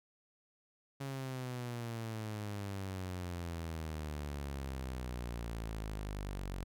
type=exponential sweep; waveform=sawtooth; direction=down; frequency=138.59 to 45.66 Hz; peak=-35 dBFS; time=1-6.64 s; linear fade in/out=10 ms; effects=none